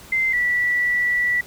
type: tone pair in turn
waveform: sine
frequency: 2077 / 1955.9 Hz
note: C7 / B6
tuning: -13 / -17 cents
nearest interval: minor second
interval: 104 cents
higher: first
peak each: -17 dBFS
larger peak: neither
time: 0.12-0.33 / 0.33-1.41 s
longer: second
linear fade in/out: 5 ms
effects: pink hiss -43 dBFS RMS until 1.46 s